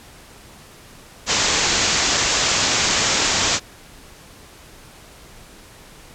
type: low-pass noise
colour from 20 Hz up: white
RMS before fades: -19 dBFS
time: 1.26-3.6 s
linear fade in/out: 50 ms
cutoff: 7500 Hz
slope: 96 dB/octave
effects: pink hiss -44 dBFS RMS until 6.14 s + low-pass 12000 Hz 12 dB/octave